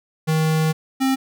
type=tone pair in turn; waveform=square; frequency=157.9 / 265.6 Hz; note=D#3 / C4; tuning=+26 / +26 cents; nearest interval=major sixth; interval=900 cents; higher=second; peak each=-17 dBFS; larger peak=neither; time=0.27-0.73 / 1-1.16 s; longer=first; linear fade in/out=20 ms; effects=none